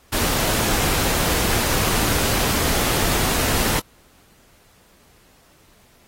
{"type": "noise", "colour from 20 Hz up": "pink", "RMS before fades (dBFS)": -21, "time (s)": [0.12, 3.8], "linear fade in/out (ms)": 10, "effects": ["pink hiss -55 dBFS RMS until 6.07 s", "AAC 48 kbps"]}